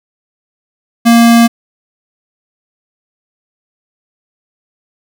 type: tone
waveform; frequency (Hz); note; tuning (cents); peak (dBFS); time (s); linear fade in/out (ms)
square; 233.1; A#3; 0; -4; 1.05-1.48; 20
effects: none